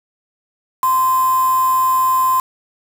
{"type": "tone with quantisation", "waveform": "sine", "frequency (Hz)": 1036, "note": "C6", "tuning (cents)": -17, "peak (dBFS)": -12, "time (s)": [0.83, 2.4], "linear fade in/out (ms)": 2, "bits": 4, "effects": []}